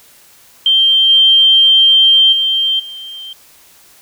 sine tone with level steps, 3152 Hz, G7, 9 cents sharp, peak -7 / -5 / -11 / -26 dBFS, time 0.66-3.33 s, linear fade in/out 2 ms, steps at 1.09 / 2.32 / 2.79 s, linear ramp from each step 10 ms, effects white hiss -45 dBFS RMS until 4.01 s

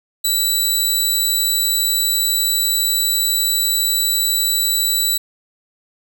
15% pulse tone, 3951 Hz, B7, in tune, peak -8 dBFS, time 0.24-5.18 s, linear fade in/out 10 ms, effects none

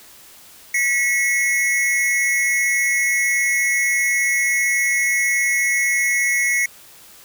square tone pair together, 1947.5 / 2186 Hz, B6 / C#7, -25 / -25 cents, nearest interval major second, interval 200 cents, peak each -21 / -19 dBFS, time 0.74-6.66 s, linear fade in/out 5 ms, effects white hiss -45 dBFS RMS until 7.24 s

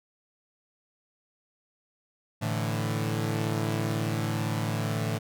sawtooth chord, A suspended fourth, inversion none, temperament equal, 110 / 146.83 / 164.81 Hz, A2 / D3 / E3, 0 / 0 / 0 cents, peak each -25 / -29 / -30 dBFS, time 2.41-5.19 s, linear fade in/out 20 ms, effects none

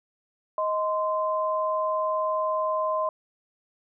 sine tone pair together, 627 / 1036.4 Hz, D#5 / C6, +13 / -17 cents, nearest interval major sixth, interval 870 cents, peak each -26 dBFS, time 0.58-3.09 s, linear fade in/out 2 ms, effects none

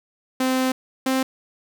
sawtooth tone pair in turn, 259 / 262.6 Hz, C4 / C4, -17 / +6 cents, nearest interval unison, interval 23 cents, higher second, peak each -15 dBFS, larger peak neither, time 0.4-0.72 / 1.06-1.23 s, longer first, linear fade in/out 5 ms, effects none

